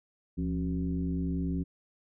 sine tone with frequency modulation, 174 Hz, F3, 6 cents flat, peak -28 dBFS, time 0.37-1.64 s, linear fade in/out 20 ms, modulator 99.3 Hz, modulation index 1.2, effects none

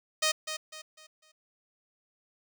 5% pulse tone with echo, 622.3 Hz, D#5, in tune, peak -13 dBFS, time 0.22-0.32 s, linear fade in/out 10 ms, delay 250 ms, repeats 4, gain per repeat -9 dB, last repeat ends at 1.32 s, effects none

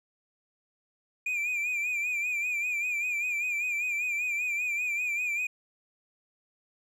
triangle tone with vibrato, 2415 Hz, D7, 48 cents sharp, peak -26 dBFS, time 1.26-5.47 s, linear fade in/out 5 ms, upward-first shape sine, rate 5.1 Hz, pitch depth 66 cents each way, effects none

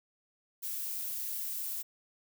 violet noise, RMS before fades -37 dBFS, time 0.62-1.83 s, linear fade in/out 20 ms, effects none

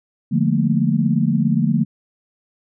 sine chord, Bb major seventh, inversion first, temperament equal with one note detuned, 146.83 / 174.61 / 215.8 / 233.1 Hz, D3 / F3 / A3 / Bb3, 0 / 0 / -33 / 0 cents, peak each -20 dBFS, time 0.31-1.85 s, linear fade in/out 20 ms, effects none

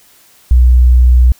sine tone, 61.74 Hz, B1, in tune, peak -3 dBFS, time 0.51-1.32 s, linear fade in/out 0 ms, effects white hiss -46 dBFS RMS until 1.39 s

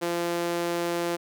sawtooth tone with high-pass filter, 171.9 Hz, F3, 27 cents flat, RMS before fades -28 dBFS, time 0.01-1.17 s, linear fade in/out 20 ms, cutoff 380 Hz, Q 1.7, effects none

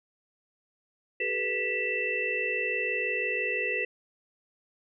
sine tone cluster, 385.7 / 431.7 / 491.1 / 1963 / 2667 Hz, G4 / A4 / B4 / B6 / E7, -28 / -33 / -10 / -11 / +20 cents, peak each -37 / -37 / -35 / -32 / -30 dBFS, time 1.2-3.85 s, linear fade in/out 5 ms, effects none

